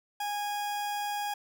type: tone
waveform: 40% pulse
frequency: 824 Hz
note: G#5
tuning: 14 cents flat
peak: -30 dBFS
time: 0.2-1.34 s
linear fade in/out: 5 ms
effects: none